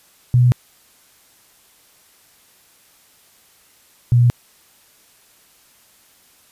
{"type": "tone pair in turn", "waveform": "sine", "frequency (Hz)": [123.47, 120.86], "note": ["B2", "B2"], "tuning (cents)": [0, -37], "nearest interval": "unison", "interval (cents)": 37, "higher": "first", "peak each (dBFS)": -9, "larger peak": "neither", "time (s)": [[0.34, 0.52], [4.12, 4.3]], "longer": "neither", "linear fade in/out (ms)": 0, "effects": ["white hiss -53 dBFS RMS until 6.51 s", "resampled to 32000 Hz"]}